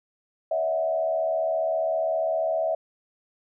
sine tone with frequency modulation, 649 Hz, E5, 27 cents flat, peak -22 dBFS, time 0.51-2.75 s, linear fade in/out 5 ms, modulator 74.9 Hz, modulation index 0.74, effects none

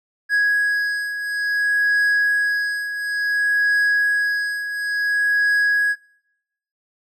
triangle beating tone pair, 1661.2 / 1661.77 Hz, G#6 / G#6, 0 / +1 cents, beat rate 0.57 Hz, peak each -22 / -16 dBFS, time 0.29-5.96 s, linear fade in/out 50 ms, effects noise-tail reverb RT60 0.9 s tail -25 dB re dry

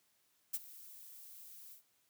violet noise with ADSR envelope, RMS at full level -35 dBFS, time 0.53-1.83 s, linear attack 16 ms, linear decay 33 ms, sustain -19 dB, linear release 110 ms, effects white hiss -75 dBFS RMS until 2.09 s + high-pass 60 Hz 12 dB/octave

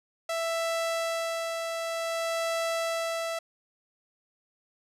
sawtooth tone with tremolo, 662 Hz, E5, 7 cents sharp, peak -23 dBFS, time 0.29-3.39 s, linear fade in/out 5 ms, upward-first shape sine, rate 0.54 Hz, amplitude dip 35%, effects low-pass 11000 Hz 12 dB/octave

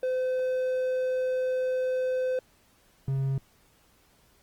triangle tone pair in turn, 512 / 135.27 Hz, C5 / C#3, -38 / -42 cents, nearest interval octave + major seventh, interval 2304 cents, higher first, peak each -23 dBFS, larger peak neither, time 0.03-2.39 / 3.08-3.38 s, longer first, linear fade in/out 2 ms, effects pink hiss -63 dBFS RMS until 4.42 s + Opus 24 kbps

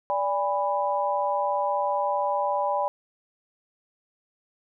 sine tone cluster, 583 / 814 / 989 Hz, D5 / G#5 / B5, -13 / -35 / +2 cents, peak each -27 dBFS, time 0.1-2.88 s, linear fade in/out 0 ms, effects none

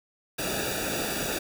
pink noise with comb filter, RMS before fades -30 dBFS, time 0.38-1.39 s, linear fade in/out 10 ms, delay 0.95 ms, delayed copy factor -0.9, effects none

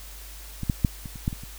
clicks, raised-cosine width 5 ms, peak -17 / -9 / -6 / -23 / -26 / -11 / -22 / -26 dBFS, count 8, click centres 0.633 / 0.698 / 0.848 / 1.058 / 1.158 / 1.279 / 1.329 / 1.436 s, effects added 50 Hz sine -41 dBFS peak until 1.58 s + white hiss -45 dBFS RMS until 1.58 s

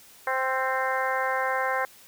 harmonic tone with a mistuned harmonic, 261.6 Hz, C4, in tune, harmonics 2 / 3 / 4 / 5 / 6 / 7 / 8, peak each -30 / -30 / -30 / -35 / -31 / -33 / -37 dBFS, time 0.27-1.85 s, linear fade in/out 2 ms, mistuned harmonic 5, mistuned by +30 cents, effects white hiss -52 dBFS RMS until 2.07 s

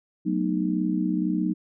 sine chord, B dominant seventh, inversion second, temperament just, 185.21 / 222.2 / 246.9 / 308.7 Hz, F#3 / A3 / B3 / D#4, +2 / +17 / 0 / -14 cents, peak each -26 / -31 / -30 / -26 dBFS, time 0.25-1.54 s, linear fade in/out 20 ms, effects none

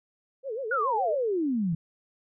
sine tone with vibrato, 487.1 Hz, B4, 24 cents flat, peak -30 dBFS, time 0.43-1.19 s, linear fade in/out 50 ms, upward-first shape sine, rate 7.1 Hz, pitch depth 230 cents each way
sine exponential sweep, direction down, 1498 to 155.56 Hz, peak -24 dBFS, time 0.71-1.75 s, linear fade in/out 5 ms
click, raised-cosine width 5 ms, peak -32 dBFS, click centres 1.727 s
effects none

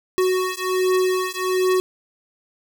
square beating tone pair, 370 / 371.3 Hz, F#4 / F#4, 0 / +6 cents, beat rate 1.3 Hz, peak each -22 dBFS, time 0.18-1.8 s, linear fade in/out 0 ms, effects none

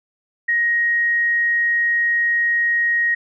sine tone, 1880 Hz, A#6, 14 cents sharp, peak -15 dBFS, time 0.48-3.15 s, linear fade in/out 10 ms, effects none

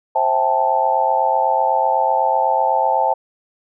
sine chord, A minor seventh, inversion first, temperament just, 528 / 660 / 792 / 880 Hz, C5 / E5 / G5 / A5, +16 / +2 / +18 / 0 cents, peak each -22 / -22 / -19 / -17 dBFS, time 0.15-3.14 s, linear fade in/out 10 ms, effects none

